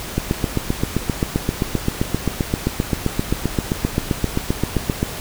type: click train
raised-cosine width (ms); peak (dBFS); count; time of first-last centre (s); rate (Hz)
3; -4; 38; 0.18-5.029; 7.63
effects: added 50 Hz sine -39 dBFS peak until 5.2 s + pink hiss -30 dBFS RMS until 5.2 s